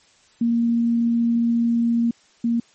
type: tone pair in turn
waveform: sine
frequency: 233.6 / 233.6 Hz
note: A#3 / A#3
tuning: +4 / +4 cents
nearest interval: unison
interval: 0 cents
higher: neither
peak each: -16 / -17 dBFS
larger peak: first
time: 0.41-2.11 / 2.44-2.6 s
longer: first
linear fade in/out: 5 ms
effects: white hiss -56 dBFS RMS until 2.74 s + MP3 32 kbps